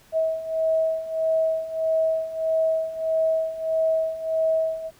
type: beating tone pair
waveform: sine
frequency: 642 / 643.6 Hz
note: E5 / E5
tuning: -46 / -42 cents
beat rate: 1.6 Hz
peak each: -26 / -22 dBFS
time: 0.12-4.91 s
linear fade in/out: 50 ms
effects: pink hiss -55 dBFS RMS until 4.99 s